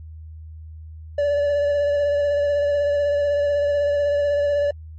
triangle tone with vibrato, 577 Hz, D5, 31 cents flat, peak -15 dBFS, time 1.18-4.71 s, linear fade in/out 5 ms, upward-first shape sine, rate 16 Hz, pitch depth 19 cents each way, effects added 79 Hz sine -35 dBFS peak until 4.98 s + MP3 32 kbps

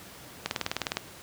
click train, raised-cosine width 0.2 ms, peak -10 dBFS, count 11, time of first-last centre 0.46-0.97 s, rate 19.6 Hz, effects pink hiss -47 dBFS RMS until 1.22 s + high-pass 80 Hz 12 dB/octave

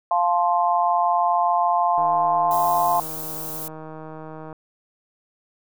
sine chord, F major, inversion none, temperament just, 698.5 / 873.1 / 1047.7 Hz, F5 / A5 / C6, 0 / -14 / +2 cents, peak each -20 / -22 / -22 dBFS, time 0.11-3 s, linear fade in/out 2 ms
click train, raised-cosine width 1 ms, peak -24 dBFS, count 401, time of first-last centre 1.98-4.528 s, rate 157 Hz
violet noise, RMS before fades -32 dBFS, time 2.51-3.68 s, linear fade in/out 2 ms
effects none

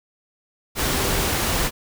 sine tone in noise, 392 Hz, G4, in tune, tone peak -32 dBFS, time 0.86-1.29 s, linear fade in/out 50 ms, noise pink, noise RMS -22 dBFS, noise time 0.75-1.71 s, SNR -13 dB, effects none

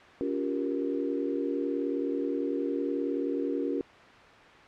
sine chord, G half-diminished seventh, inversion second, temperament just, 282.2 / 352.8 / 392 / 470.4 Hz, Db4 / F4 / G4 / Bb4, +31 / +18 / 0 / +16 cents, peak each -31 / -34 / -35 / -34 dBFS, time 0.21-3.81 s, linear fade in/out 0 ms, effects white hiss -50 dBFS RMS until 4.67 s + low-pass 2000 Hz 12 dB/octave

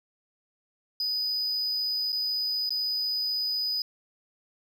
triangle tone with dropouts, 4978 Hz, D#8, in tune, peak -25 dBFS, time 1-3.82 s, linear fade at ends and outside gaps 2 ms, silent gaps 2.121-2.127 / 2.693-2.705 s, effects none

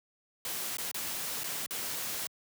white noise with dropouts, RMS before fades -36 dBFS, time 0.45-2.27 s, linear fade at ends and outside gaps 1 ms, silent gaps 0.77-0.783 / 0.914-0.944 / 1.435-1.442 / 1.662-1.708 s, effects high-pass 100 Hz 12 dB/octave

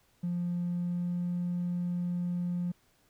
triangle tone with pitch glide, 175 to 176.12 Hz, F3 to F3, +4 to +15 cents, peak -26 dBFS, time 0.23-2.72 s, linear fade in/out 10 ms, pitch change +11 cents, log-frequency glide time 0.63-1.3 s, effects tanh soft clip ceiling -26 dBFS + pink hiss -68 dBFS RMS until 3.09 s

